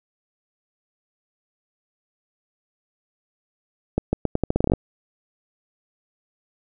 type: accelerating click train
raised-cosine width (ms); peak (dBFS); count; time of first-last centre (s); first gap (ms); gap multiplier
2; -6; 13; 3.98-4.736; 150; 0.82
effects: none